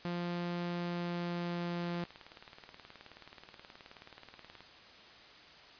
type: tone with pitch glide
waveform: sawtooth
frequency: 174.3 to 173.2 Hz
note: F3 to F3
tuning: -3 to -14 cents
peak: -31 dBFS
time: 0.05-2.04 s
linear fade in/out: 0 ms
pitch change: -11 cents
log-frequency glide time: 0.67-1.86 s
type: click train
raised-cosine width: 0.3 ms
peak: -34 dBFS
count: 53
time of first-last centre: 1.84-4.606 s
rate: 18.8 Hz
effects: white hiss -55 dBFS RMS until 5.79 s + resampled to 11025 Hz